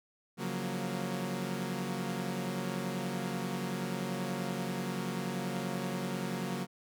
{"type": "chord", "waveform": "sawtooth", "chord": "Gb major seventh", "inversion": "second", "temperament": "equal", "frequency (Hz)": [138.59, 174.61, 185, 233.1], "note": ["Db3", "F3", "Gb3", "Bb3"], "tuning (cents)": [0, 0, 0, 0], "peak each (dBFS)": [-37, -38, -33, -35], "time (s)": [0.37, 6.67], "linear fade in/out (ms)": 50, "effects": []}